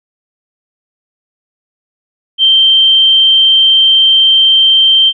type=tone; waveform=sine; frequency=3136 Hz; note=G7; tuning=in tune; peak=-4 dBFS; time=2.38-5.13 s; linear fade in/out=50 ms; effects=none